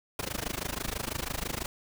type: noise with amplitude modulation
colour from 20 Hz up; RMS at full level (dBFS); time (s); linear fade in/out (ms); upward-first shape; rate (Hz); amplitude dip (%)
pink; -31; 0.19-1.66; 2; sine; 26.1; 95
effects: none